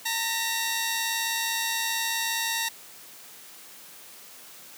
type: tone pair together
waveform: 10% pulse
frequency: 909.4 / 1918 Hz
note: A#5 / A#6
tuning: -43 / +49 cents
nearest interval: octave + minor second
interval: 1292 cents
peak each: -20 dBFS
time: 0.05-2.69 s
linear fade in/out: 10 ms
effects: white hiss -47 dBFS RMS until 4.77 s + high-pass 150 Hz 12 dB/octave